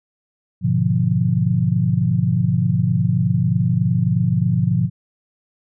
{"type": "chord", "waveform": "sine", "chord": "G# diminished seventh", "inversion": "none", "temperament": "equal", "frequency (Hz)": [103.83, 123.47, 146.83, 174.61], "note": ["G#2", "B2", "D3", "F3"], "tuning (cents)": [0, 0, 0, 0], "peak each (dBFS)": [-22, -19, -22, -19], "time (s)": [0.61, 4.9], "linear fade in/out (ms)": 50, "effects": []}